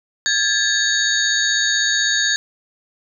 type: tone cluster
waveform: sine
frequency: 1620 / 1736 / 3758 / 4492 / 6670 Hz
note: G#6 / A6 / A#7 / C#8 / G#8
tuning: -43 / -24 / +13 / +22 / +7 cents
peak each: -22 dBFS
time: 0.26-2.36 s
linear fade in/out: 0 ms
effects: none